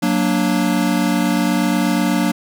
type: chord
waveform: square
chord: Gb augmented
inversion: none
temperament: equal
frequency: 185 / 233.1 / 293.7 Hz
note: Gb3 / Bb3 / D4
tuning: 0 / 0 / 0 cents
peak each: -20 dBFS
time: 0.02-2.32 s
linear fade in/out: 10 ms
effects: none